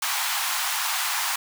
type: high-pass noise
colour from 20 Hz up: pink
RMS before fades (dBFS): -26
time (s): 0.02-1.36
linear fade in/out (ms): 5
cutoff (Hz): 790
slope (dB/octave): 48
effects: none